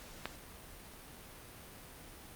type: click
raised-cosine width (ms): 0.3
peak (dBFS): -20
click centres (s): 0.256
effects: pink hiss -52 dBFS RMS until 2.35 s + Opus 48 kbps

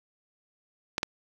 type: clicks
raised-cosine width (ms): 0.2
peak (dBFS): -10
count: 2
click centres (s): 0.981 / 1.031
effects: 8-bit

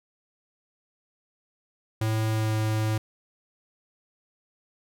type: tone with pitch glide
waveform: square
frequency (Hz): 110 to 108.93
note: A2 to A2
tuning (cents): 0 to -17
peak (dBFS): -24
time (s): 2.01-2.98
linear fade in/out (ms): 5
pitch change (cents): -17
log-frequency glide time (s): 2.3-2.55
effects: none

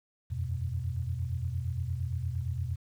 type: chord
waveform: sine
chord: E suspended second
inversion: none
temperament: equal with one note detuned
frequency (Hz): 83.85 / 92.5 / 123.47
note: E2 / F#2 / B2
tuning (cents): +30 / 0 / 0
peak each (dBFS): -34 / -36 / -34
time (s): 0.3-2.76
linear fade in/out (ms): 20
effects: 10-bit

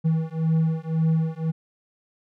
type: beating tone pair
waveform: triangle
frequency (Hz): 160.1 / 162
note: D#3 / E3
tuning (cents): +50 / -30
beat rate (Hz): 1.9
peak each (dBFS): -21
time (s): 0.04-1.52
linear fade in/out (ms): 20
effects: none

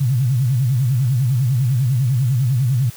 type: tone with vibrato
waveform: sine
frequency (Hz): 127.5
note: C3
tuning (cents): -44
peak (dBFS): -13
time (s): 0-2.9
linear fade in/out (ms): 10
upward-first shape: sine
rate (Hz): 10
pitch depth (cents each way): 180
effects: white hiss -40 dBFS RMS until 2.96 s + high-pass 80 Hz 12 dB/octave

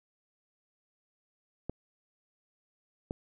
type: clicks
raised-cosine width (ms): 2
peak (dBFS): -21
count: 2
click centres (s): 1.696 / 3.109
effects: none

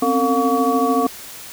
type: tone cluster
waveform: sine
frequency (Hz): 257.2 / 270.7 / 453.5 / 711 / 1133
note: C4 / C#4 / A#4 / F5 / C#6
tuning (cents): -30 / -41 / -48 / +31 / +37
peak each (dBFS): -21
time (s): 0.02-1.07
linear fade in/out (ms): 5
effects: white hiss -36 dBFS RMS until 1.52 s

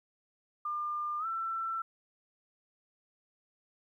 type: tone with pitch glide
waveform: sine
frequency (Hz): 1200 to 1339.2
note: D6 to E6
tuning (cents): +37 to +27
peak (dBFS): -32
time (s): 0.65-1.82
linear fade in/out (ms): 5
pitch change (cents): +190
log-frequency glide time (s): 1.19-1.26
effects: 12-bit

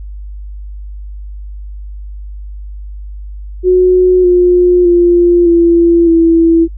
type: tone with pitch steps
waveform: sine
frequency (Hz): 365.9 / 356.9 / 348.2 / 339.6 / 331.3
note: F#4 / F4 / F4 / F4 / E4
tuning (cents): -19 / +38 / -5 / -48 / +9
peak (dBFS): -4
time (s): 3.63-6.68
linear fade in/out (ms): 50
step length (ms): 610
effects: noise-tail reverb RT60 0.1 s tail -24 dB re dry + added 50 Hz sine -23 dBFS peak until 6.77 s

